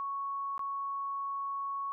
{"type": "tone with dropouts", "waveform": "sine", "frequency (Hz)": 1108.7, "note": "C#6", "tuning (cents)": 0, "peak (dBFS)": -33, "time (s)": [0, 1.92], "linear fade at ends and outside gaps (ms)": 0, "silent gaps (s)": [0.579, 0.593], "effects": []}